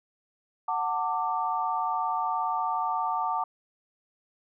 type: chord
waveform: sine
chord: D major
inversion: first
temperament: equal with one note detuned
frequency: 740 / 896.9 / 1174.7 Hz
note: F#5 / A5 / D6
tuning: 0 / +33 / 0 cents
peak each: -31 / -29 / -30 dBFS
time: 0.68-3.44 s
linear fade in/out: 5 ms
effects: none